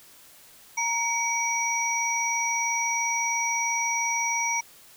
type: tone cluster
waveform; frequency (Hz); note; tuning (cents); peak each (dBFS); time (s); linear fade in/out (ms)
sine; 931 / 2263 / 5780; A#5 / C#7 / F#8; -2 / +35 / -41; -28; 0.77-4.61; 10
effects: white hiss -52 dBFS RMS until 4.96 s